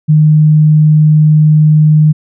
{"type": "tone", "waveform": "sine", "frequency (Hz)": 153.3, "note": "D#3", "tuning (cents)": -25, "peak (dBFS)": -3, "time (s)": [0.08, 2.13], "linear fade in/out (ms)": 20, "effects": []}